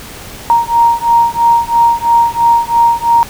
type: beating tone pair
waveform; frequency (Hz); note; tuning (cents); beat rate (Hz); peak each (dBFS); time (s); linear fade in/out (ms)
sine; 932.3 / 935.3; A#5 / A#5; 0 / +6; 3; -10; 0.5-3.23; 0
effects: pink hiss -30 dBFS RMS until 3.29 s